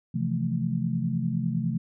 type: chord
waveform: sine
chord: F major seventh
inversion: second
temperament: equal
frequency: 130.81 / 164.81 / 174.61 / 220 Hz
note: C3 / E3 / F3 / A3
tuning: 0 / 0 / 0 / 0 cents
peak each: -30 dBFS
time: 0.14-1.78 s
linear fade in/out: 10 ms
effects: none